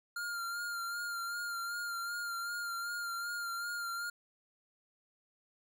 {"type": "tone with vibrato", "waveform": "square", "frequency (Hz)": 1400, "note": "F6", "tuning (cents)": 4, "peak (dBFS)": -37, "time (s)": [0.16, 4.1], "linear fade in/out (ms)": 5, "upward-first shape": "sine", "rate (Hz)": 2.6, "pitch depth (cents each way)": 30, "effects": []}